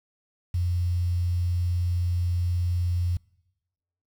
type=tone with quantisation; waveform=sine; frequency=88.1 Hz; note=F2; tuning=16 cents sharp; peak=-22 dBFS; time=0.54-3.17 s; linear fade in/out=5 ms; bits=8; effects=noise-tail reverb RT60 1.0 s tail -25 dB re dry